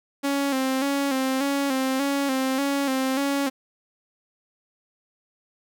sawtooth tone with vibrato, 271.3 Hz, C#4, 37 cents flat, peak -18 dBFS, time 0.23-3.5 s, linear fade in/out 20 ms, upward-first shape square, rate 1.7 Hz, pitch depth 52 cents each way, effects none

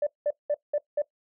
sine tone bursts, 587.3 Hz, D5, in tune, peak -21 dBFS, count 5, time 0.02-1.02 s, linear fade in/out 5 ms, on 48 ms, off 190 ms, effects noise-tail reverb RT60 0.1 s tail -19 dB re dry + tanh soft clip ceiling -17 dBFS

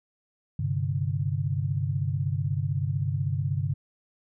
sine chord, G suspended fourth, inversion none, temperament equal, 98 / 130.81 / 146.83 Hz, G2 / C3 / D3, 0 / 0 / 0 cents, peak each -29 dBFS, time 0.59-3.74 s, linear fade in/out 5 ms, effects none

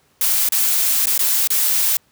blue noise with dropouts, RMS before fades -17 dBFS, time 0.21-1.97 s, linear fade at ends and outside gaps 2 ms, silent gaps 0.489-0.521 / 1.058-1.069 / 1.179-1.191 / 1.474-1.503 s, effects pink hiss -59 dBFS RMS until 2.11 s + high-pass 80 Hz 12 dB/octave

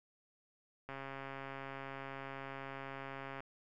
click train, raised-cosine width 0.5 ms, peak -30 dBFS, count 343, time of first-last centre 0.89-3.405 s, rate 136 Hz, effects none

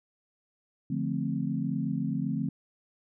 sine chord, D minor seventh, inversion none, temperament equal, 146.83 / 174.61 / 220 / 261.6 Hz, D3 / F3 / A3 / C4, 0 / 0 / 0 / 0 cents, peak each -33 dBFS, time 0.9-2.49 s, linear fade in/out 5 ms, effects none

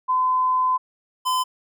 sine / square tone pair in turn, 1020 / 1020 Hz, C6 / C6, -44 / -44 cents, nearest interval unison, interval 0 cents, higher neither, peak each -17 / -20 dBFS, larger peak first, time 0.08-0.78 / 1.25-1.44 s, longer first, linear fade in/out 20 ms, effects none

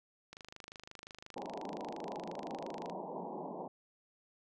click train, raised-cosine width 0.2 ms, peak -31 dBFS, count 67, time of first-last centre 0.33-2.898 s, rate 25.7 Hz
white band-pass noise, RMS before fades -43 dBFS, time 1.36-3.68 s, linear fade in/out 5 ms, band 160 to 970 Hz, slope 96 dB/octave
effects none

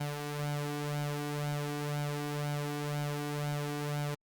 sawtooth tone with flanger, 146.5 Hz, D3, 4 cents flat, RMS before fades -35 dBFS, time 0-4.15 s, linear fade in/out 10 ms, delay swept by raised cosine 1.3 to 2.7 ms, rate 2 Hz, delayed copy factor +0.65, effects Opus 32 kbps

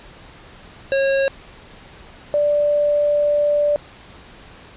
square / sine tone pair in turn, 545 / 587.3 Hz, C#5 / D5, -29 / 0 cents, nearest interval minor second, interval 129 cents, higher second, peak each -16 / -14 dBFS, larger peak second, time 0.92-1.28 / 2.34-3.76 s, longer second, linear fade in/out 0 ms, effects pink hiss -43 dBFS RMS until 4.76 s + resampled to 8000 Hz

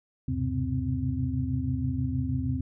sine tone cluster, 76.6 / 96.4 / 125.7 / 132 / 258.9 Hz, D#2 / G2 / B2 / C3 / C4, -27 / -28 / +31 / +16 / -18 cents, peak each -33 / -33 / -32 / -33 / -31 dBFS, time 0.28-2.61 s, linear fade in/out 5 ms, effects none

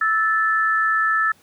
sine tone pair together, 1315.6 / 1752 Hz, E6 / A6, -4 / -8 cents, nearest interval perfect fourth, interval 496 cents, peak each -19 dBFS, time 0.01-1.32 s, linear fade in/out 5 ms, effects pink hiss -55 dBFS RMS until 1.42 s + high-pass 100 Hz 12 dB/octave

